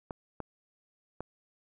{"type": "clicks", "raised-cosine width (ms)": 1, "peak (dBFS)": -23, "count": 3, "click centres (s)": [0.108, 0.403, 1.206], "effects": []}